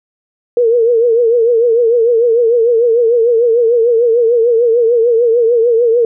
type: tone with vibrato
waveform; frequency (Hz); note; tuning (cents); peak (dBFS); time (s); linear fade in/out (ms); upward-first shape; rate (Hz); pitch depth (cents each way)
sine; 467.3; A#4; +4; -7; 0.57-6.05; 2; triangle; 6.7; 99
effects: none